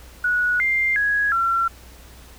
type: tone with pitch steps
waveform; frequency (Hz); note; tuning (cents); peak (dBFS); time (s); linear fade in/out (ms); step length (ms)
sine; 1464 / 2100 / 1664 / 1360; F#6 / C7 / G#6 / F6; -19 / +6 / +3 / -46; -17; 0.24-1.68; 5; 360
effects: added 60 Hz sine -44 dBFS peak until 2.38 s + pink hiss -47 dBFS RMS until 2.38 s